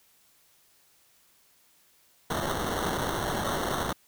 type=noise with sample-and-hold; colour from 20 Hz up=white; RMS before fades=-30 dBFS; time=2.3-3.93 s; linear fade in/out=5 ms; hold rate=2450 Hz; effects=white hiss -63 dBFS RMS until 4.07 s